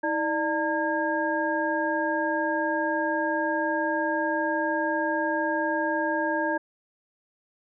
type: tone cluster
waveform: sine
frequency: 320.7 / 595 / 908 / 1627 Hz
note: E4 / D5 / A#5 / G#6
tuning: -48 / +22 / -46 / -36 cents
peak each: -29 dBFS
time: 0.03-6.58 s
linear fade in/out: 10 ms
effects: none